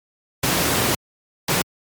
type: noise bursts at uneven times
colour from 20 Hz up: pink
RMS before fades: -19 dBFS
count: 2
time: 0.43-0.95 / 1.48-1.62 s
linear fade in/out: 5 ms
effects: high-pass 100 Hz 12 dB/octave + MP3 96 kbps